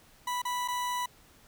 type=tone with dropouts; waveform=40% pulse; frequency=986 Hz; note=B5; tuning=3 cents flat; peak=-29 dBFS; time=0.27-1.06 s; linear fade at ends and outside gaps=5 ms; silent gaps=0.419-0.451 / 0.678-0.683 s; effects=pink hiss -59 dBFS RMS until 1.47 s